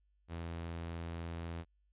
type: tone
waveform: sawtooth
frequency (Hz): 83.8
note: E2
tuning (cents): +29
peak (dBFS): -36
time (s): 0.28-1.65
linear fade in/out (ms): 50
effects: added 50 Hz sine -70 dBFS peak until 1.92 s + resampled to 8000 Hz